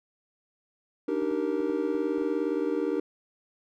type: chord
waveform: triangle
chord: Eb major seventh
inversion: third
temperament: just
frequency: 291.7 / 311.1 / 388.9 / 466.7 Hz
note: D4 / Eb4 / G4 / Bb4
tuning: -12 / 0 / -14 / +2 cents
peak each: -30 / -29 / -29 / -29 dBFS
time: 1.08-3 s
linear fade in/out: 5 ms
type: clicks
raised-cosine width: 1 ms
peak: -34 dBFS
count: 7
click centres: 1.223 / 1.313 / 1.603 / 1.698 / 1.948 / 2.181 / 2.217 s
effects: none